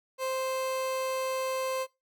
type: tone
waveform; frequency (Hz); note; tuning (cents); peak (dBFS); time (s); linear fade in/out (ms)
30% pulse; 523; C5; -1; -27; 0.18-1.87; 50
effects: noise-tail reverb RT60 0.2 s tail -19 dB re dry